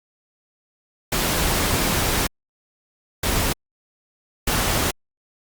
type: noise bursts at uneven times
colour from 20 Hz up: pink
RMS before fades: -21 dBFS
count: 3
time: 1.12-2.27 / 3.23-3.53 / 4.47-4.91 s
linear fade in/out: 5 ms
effects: Opus 48 kbps